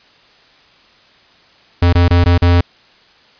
square tone with dropouts, 87.31 Hz, F2, in tune, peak -8 dBFS, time 1.82-2.61 s, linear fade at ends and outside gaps 5 ms, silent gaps 1.929-1.951 / 2.082-2.106 / 2.241-2.259 / 2.379-2.42 s, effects white hiss -48 dBFS RMS until 3.39 s + resampled to 11025 Hz

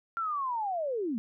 sine linear sweep, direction down, 1382 to 207.7 Hz, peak -29 dBFS, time 0.17-1.18 s, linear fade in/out 0 ms, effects none

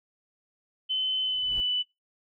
sine tone with pitch glide, 3047 to 2984 Hz, G7 to F#7, -50 to +14 cents, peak -25 dBFS, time 0.89-1.83 s, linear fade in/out 20 ms, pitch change -36 cents, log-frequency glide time 1.22-1.56 s
brown noise with exponential growth, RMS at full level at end -38 dBFS, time 1.2-1.6 s, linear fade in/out 0 ms, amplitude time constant 85 ms
effects noise-tail reverb RT60 0.2 s tail -20 dB re dry

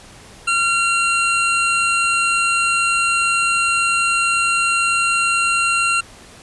square tone pair together, 1374.5 / 2749 Hz, F6 / F7, -28 / -28 cents, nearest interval octave, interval 1200 cents, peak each -19 / -18 dBFS, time 0.47-6.01 s, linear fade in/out 10 ms, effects pink hiss -42 dBFS RMS until 6.42 s + resampled to 24000 Hz

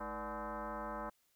sine tone with frequency modulation, 214.7 Hz, A3, 42 cents flat, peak -39 dBFS, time 0-1.1 s, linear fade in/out 10 ms, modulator 267 Hz, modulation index 4.5, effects white hiss -75 dBFS RMS until 1.35 s

